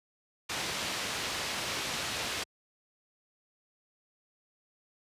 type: low-pass noise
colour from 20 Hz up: white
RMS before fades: -35 dBFS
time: 0.49-2.44 s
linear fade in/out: 10 ms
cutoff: 4700 Hz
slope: 12 dB/octave
effects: high-pass 60 Hz 12 dB/octave + resampled to 32000 Hz